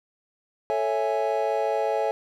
triangle chord, A major seventh, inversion none, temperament equal, 440 / 554.4 / 659.3 / 830.6 Hz, A4 / C#5 / E5 / G#5, 0 / 0 / 0 / 0 cents, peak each -26 dBFS, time 0.7-2.11 s, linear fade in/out 0 ms, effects none

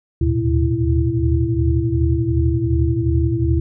sine tone cluster, 75.9 / 78.6 / 111.9 / 123.4 / 332.4 Hz, D#2 / D#2 / A2 / B2 / E4, -42 / +18 / +30 / -1 / +15 cents, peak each -21 dBFS, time 0.21-3.6 s, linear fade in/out 5 ms, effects none

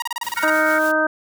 sawtooth tone bursts, 948 Hz, A#5, 29 cents sharp, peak -18 dBFS, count 10, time 0-0.499 s, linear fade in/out 2 ms, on 22 ms, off 31 ms
white noise with tremolo, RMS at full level -34 dBFS, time 0.23-0.92 s, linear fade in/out 10 ms, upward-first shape triangle, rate 6.7 Hz, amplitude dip 50%
sine chord, Gb major seventh, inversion third, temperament equal, 1396.9 / 1480 / 1864.7 / 2217 Hz, F6 / Gb6 / Bb6 / Db7, 0 / 0 / 0 / 0 cents, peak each -25 / -29 / -29 / -28 dBFS, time 0.36-0.79 s, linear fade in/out 10 ms
harmonic tone, 311.1 Hz, D#4, in tune, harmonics 1 / 2 / 3 / 4 / 5, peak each -24 / -20 / -27 / -24 / -19 dBFS, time 0.43-1.07 s, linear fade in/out 5 ms
effects none

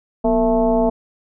sine tone with frequency modulation, 453.7 Hz, A#4, 47 cents flat, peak -13 dBFS, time 0.24-0.9 s, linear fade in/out 10 ms, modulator 212 Hz, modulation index 1.6, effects none

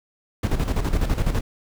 brown noise with tremolo, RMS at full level -19 dBFS, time 0.43-1.41 s, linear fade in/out 5 ms, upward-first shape square, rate 12 Hz, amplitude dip 65%, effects none

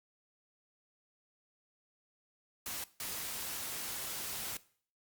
white noise bursts at uneven times, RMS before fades -40 dBFS, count 2, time 2.66-2.84 / 3-4.57 s, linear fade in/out 2 ms, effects noise-tail reverb RT60 0.5 s tail -19 dB re dry + Opus 48 kbps

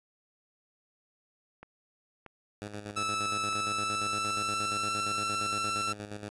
click train, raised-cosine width 0.5 ms, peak -31 dBFS, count 4, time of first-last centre 1.63-3.529 s, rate 1.58 Hz
10% pulse tone with tremolo, 103.83 Hz, G#2, in tune, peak -29 dBFS, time 2.62-6.29 s, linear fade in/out 0 ms, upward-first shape square, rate 8.6 Hz, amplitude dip 60%
sawtooth tone with pitch glide, 1312 to 1341.9 Hz, E6 to E6, -9 to +30 cents, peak -26 dBFS, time 2.96-5.93 s, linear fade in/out 10 ms, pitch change +39 cents, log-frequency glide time 3.52-4.92 s
effects resampled to 24000 Hz

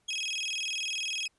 30% pulse tone with vibrato, 2892 Hz, F#7, 40 cents flat, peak -28 dBFS, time 0.08-1.28 s, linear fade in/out 10 ms, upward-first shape square, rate 20 Hz, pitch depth 220 cents each way, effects pink hiss -72 dBFS RMS until 1.38 s + resampled to 24000 Hz

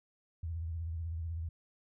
sine tone with vibrato, 82.41 Hz, E2, in tune, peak -35 dBFS, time 0.43-1.49 s, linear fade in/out 5 ms, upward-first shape sine, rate 16 Hz, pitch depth 88 cents each way, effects none

